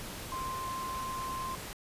sine tone in noise, 1046.5 Hz, C6, in tune, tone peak -35 dBFS, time 0.32-1.55 s, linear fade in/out 0 ms, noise pink, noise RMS -42 dBFS, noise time 0-1.73 s, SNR +4 dB, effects resampled to 32000 Hz

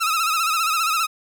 sawtooth tone with vibrato, 1299 Hz, E6, 26 cents flat, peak -15 dBFS, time 0-1.07 s, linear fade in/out 20 ms, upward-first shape sine, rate 15 Hz, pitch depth 80 cents each way, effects none

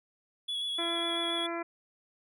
triangle tone with vibrato, 3384 Hz, G#7, 32 cents sharp, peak -30 dBFS, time 0.48-1.47 s, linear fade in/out 10 ms, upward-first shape square, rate 7.3 Hz, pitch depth 17 cents each way
harmonic tone, 338.1 Hz, E4, 44 cents sharp, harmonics 1 / 2 / 3 / 4 / 5 / 6 / 7, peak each -36 / -38 / -41 / -41 / -46 / -45 / -45 dBFS, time 0.78-1.63 s, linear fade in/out 10 ms
effects none

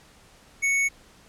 square tone, 2217 Hz, C#7, in tune, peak -21 dBFS, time 0.62-0.89 s, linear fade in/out 20 ms, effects pink hiss -54 dBFS RMS until 1.28 s + low-pass 10000 Hz 12 dB/octave

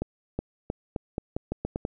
accelerating click train, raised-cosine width 2 ms, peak -15 dBFS, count 10, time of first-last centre 0.02-1.851 s, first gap 370 ms, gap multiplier 0.84, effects none

